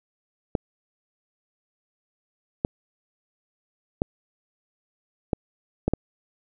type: clicks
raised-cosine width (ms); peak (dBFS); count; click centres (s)
2; -8; 6; 0.552 / 2.649 / 4.019 / 5.332 / 5.88 / 5.936
effects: none